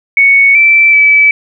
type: tone with pitch steps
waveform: sine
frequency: 2221 / 2330 / 2300 Hz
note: C#7 / D7 / D7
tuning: +3 / -14 / -37 cents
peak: -3 dBFS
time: 0.17-1.31 s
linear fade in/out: 2 ms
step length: 380 ms
effects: none